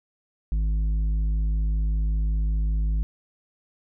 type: tone with tanh clipping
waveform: sine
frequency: 52.6 Hz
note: G#1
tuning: 23 cents sharp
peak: -22 dBFS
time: 0.52-3.03 s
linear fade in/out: 0 ms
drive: 7 dB
effects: none